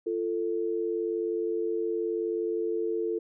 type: tone pair together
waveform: sine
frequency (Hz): 344.5 / 443.6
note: F4 / A4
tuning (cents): -24 / +14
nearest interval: major third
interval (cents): 438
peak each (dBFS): -30 / -29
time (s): 0.06-3.19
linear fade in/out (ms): 10
effects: none